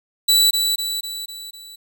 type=tone with echo; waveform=sawtooth; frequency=3951 Hz; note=B7; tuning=in tune; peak=-9 dBFS; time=0.28-0.51 s; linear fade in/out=10 ms; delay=250 ms; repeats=5; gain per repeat=-5 dB; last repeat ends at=1.76 s; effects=none